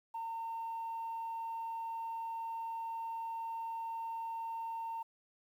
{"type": "tone", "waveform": "sine", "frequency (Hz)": 911, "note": "A#5", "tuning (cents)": -40, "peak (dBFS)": -36, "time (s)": [0.14, 5.03], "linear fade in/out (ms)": 10, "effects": ["tanh soft clip ceiling -35 dBFS", "11-bit"]}